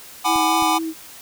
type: chord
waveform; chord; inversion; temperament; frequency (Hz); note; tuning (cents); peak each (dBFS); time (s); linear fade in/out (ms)
square; G# half-diminished seventh; third; just; 747.5 / 830.6 / 996.7 / 1196.1; F#5 / G#5 / B5 / D6; +17 / 0 / +16 / +31; -23; 0.24-0.79; 20
type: tone with vibrato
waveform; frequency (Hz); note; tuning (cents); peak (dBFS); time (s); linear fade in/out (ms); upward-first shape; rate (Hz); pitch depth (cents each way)
sine; 321.8; E4; -42; -23; 0.25-0.94; 50; triangle; 4; 29
type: clicks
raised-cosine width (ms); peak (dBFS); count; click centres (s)
5; -26; 2; 0.359 / 0.624
effects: white hiss -41 dBFS RMS until 1.21 s